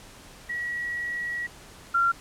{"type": "tone pair in turn", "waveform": "sine", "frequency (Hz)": [1922, 1376.4], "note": ["B6", "F6"], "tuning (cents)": [-48, -26], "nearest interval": "tritone", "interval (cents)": 578, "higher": "first", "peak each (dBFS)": [-28, -19], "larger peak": "second", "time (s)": [[0.49, 1.47], [1.94, 2.12]], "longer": "first", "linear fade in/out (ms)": 10, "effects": ["pink hiss -48 dBFS RMS until 2.2 s", "low-pass 11000 Hz 12 dB/octave"]}